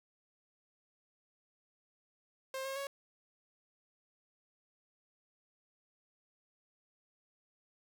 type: tone with pitch steps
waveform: sawtooth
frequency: 530 / 539 / 555 Hz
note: C5 / C#5 / C#5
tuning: +22 / -49 / +2 cents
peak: -34 dBFS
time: 2.54-2.87 s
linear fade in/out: 2 ms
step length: 110 ms
effects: none